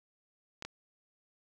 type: clicks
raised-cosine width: 0.2 ms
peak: -23 dBFS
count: 2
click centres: 0.624 / 0.65 s
effects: none